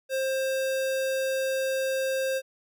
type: tone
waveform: square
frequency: 530 Hz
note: C5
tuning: 22 cents sharp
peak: -26 dBFS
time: 0.09-2.42 s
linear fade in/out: 50 ms
effects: none